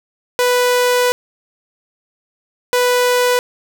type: tone bursts at uneven times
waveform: sawtooth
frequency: 493.9 Hz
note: B4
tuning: in tune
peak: -8 dBFS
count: 2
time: 0.39-1.12 / 2.73-3.39 s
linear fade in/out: 0 ms
effects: none